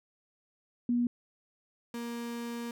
sine / 35% pulse tone pair in turn, 241.1 / 235.6 Hz, B3 / A#3, -41 / +19 cents, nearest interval unison, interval 40 cents, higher first, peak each -25 / -34 dBFS, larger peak first, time 0.89-1.07 / 1.94-2.71 s, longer second, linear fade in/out 2 ms, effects none

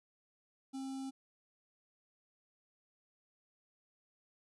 square tone with notch filter, 267.2 Hz, C4, 36 cents sharp, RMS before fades -42 dBFS, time 0.73-1.11 s, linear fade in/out 20 ms, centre 1900 Hz, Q 0.52, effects resampled to 24000 Hz

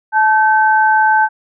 sine tone pair together, 868.4 / 1542 Hz, A5 / G6, -23 / -29 cents, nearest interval minor seventh, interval 994 cents, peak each -10 / -13 dBFS, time 0.12-1.29 s, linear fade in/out 50 ms, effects none

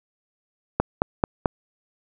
click train, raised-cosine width 1 ms, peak -4 dBFS, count 4, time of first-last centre 0.8-1.458 s, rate 4.56 Hz, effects none

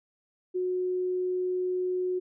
sine tone, 365.4 Hz, F#4, 22 cents flat, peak -26 dBFS, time 0.54-2.2 s, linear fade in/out 20 ms, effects none

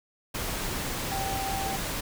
sine tone in noise, 780 Hz, G5, 9 cents flat, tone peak -31 dBFS, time 1.11-1.77 s, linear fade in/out 10 ms, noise pink, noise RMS -32 dBFS, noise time 0.34-2.01 s, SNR -2 dB, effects none

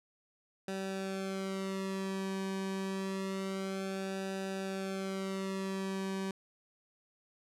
sawtooth tone with flanger, 192.4 Hz, G3, 32 cents flat, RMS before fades -37 dBFS, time 0.68-6.31 s, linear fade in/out 2 ms, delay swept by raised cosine 0.93 to 1.47 ms, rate 0.27 Hz, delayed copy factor -1, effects low-pass 10000 Hz 12 dB/octave

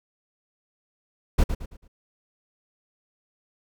brown noise with echo, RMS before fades -17 dBFS, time 1.38-1.44 s, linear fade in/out 10 ms, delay 110 ms, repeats 4, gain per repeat -9 dB, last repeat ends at 1.88 s, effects none

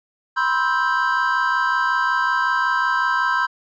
triangle chord, C major seventh, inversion third, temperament just, 981.1 / 1046.5 / 1308.1 / 1569.8 Hz, B5 / C6 / E6 / G6, -12 / 0 / -14 / +2 cents, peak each -22 / -21 / -23 / -19 dBFS, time 0.36-3.47 s, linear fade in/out 20 ms, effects resampled to 16000 Hz

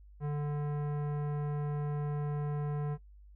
sine tone with tanh clipping, 146.8 Hz, D3, in tune, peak -33 dBFS, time 0.2-2.98 s, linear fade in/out 50 ms, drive 16 dB, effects noise-tail reverb RT60 0.1 s tail -17 dB re dry + added 50 Hz sine -52 dBFS peak until 3.35 s

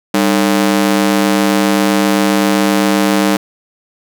sawtooth ring-modulated tone, 251.1 Hz, B3, 29 cents sharp, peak -3 dBFS, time 0.14-3.37 s, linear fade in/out 5 ms, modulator 53.8 Hz, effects none

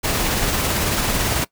pink noise with tremolo, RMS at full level -19 dBFS, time 0.03-1.45 s, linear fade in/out 20 ms, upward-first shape triangle, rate 18 Hz, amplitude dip 30%, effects noise-tail reverb RT60 0.1 s tail -21 dB re dry

